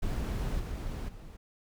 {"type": "noise with level steps", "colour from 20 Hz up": "brown", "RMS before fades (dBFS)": [-32, -36, -46], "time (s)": [0.02, 1.37], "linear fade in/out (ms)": 10, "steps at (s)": [0.59, 1.08], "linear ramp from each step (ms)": 10, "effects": []}